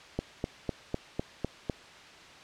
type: click train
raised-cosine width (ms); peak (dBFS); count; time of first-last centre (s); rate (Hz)
2; -16; 7; 0.19-1.698; 3.98
effects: white hiss -50 dBFS RMS until 2.43 s + low-pass 4000 Hz 12 dB/octave